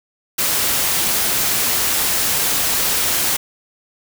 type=noise; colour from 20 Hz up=white; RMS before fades=-18 dBFS; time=0.38-3.37 s; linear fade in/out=10 ms; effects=none